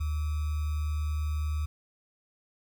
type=tone with sample-and-hold; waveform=sine; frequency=75.8 Hz; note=D#2; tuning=45 cents flat; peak=-27 dBFS; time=0-1.66 s; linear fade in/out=10 ms; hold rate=1225 Hz; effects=none